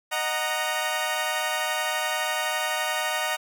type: chord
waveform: 15% pulse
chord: D# minor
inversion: none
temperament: equal with one note detuned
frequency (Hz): 617.6 / 740 / 932.3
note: D#5 / F#5 / A#5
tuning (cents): -13 / 0 / 0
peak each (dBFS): -23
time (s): 0.11-3.37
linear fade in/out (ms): 20
effects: none